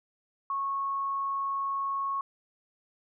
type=tone; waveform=sine; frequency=1100 Hz; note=C#6; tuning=14 cents flat; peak=-28 dBFS; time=0.5-2.21 s; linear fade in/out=2 ms; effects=none